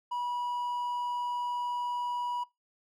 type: tone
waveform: triangle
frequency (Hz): 973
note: B5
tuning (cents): -26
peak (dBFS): -29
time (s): 0.11-2.44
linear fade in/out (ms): 10
effects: noise-tail reverb RT60 0.2 s tail -22 dB re dry